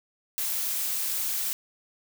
blue noise, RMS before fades -29 dBFS, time 0.38-1.53 s, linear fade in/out 0 ms, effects none

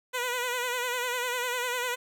10% pulse tone with vibrato, 493.9 Hz, B4, in tune, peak -20 dBFS, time 0.13-1.96 s, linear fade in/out 20 ms, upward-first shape sine, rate 10 Hz, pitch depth 56 cents each way, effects none

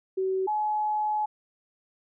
sine tone pair in turn, 379 / 849.2 Hz, F#4 / G#5, +42 / +38 cents, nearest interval octave + major second, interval 1396 cents, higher second, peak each -24 dBFS, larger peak neither, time 0.17-0.47 / 0.47-1.26 s, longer second, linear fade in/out 10 ms, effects none

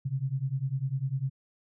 sine beating tone pair, 129.1 / 139.1 Hz, C3 / C#3, -23 / +6 cents, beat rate 10 Hz, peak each -31 dBFS, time 0.05-1.3 s, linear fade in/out 10 ms, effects none

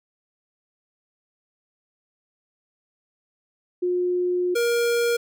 sine / square tone pair in turn, 358.3 / 472.1 Hz, F4 / A#4, +44 / +22 cents, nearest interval perfect fourth, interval 478 cents, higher second, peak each -20 dBFS, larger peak neither, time 3.82-4.55 / 4.55-5.17 s, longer first, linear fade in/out 10 ms, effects none

